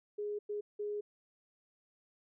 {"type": "tone bursts at uneven times", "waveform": "sine", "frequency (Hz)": 415.3, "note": "G#4", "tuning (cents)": 0, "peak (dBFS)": -35, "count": 3, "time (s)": [[0.18, 0.39], [0.49, 0.61], [0.79, 1.01]], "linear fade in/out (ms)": 10, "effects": []}